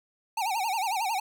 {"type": "tone with vibrato", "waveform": "square", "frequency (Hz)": 830.6, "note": "G#5", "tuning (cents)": 0, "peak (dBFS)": -27, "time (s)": [0.37, 1.2], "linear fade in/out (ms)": 5, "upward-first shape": "sine", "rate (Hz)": 11, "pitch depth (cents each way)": 200, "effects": []}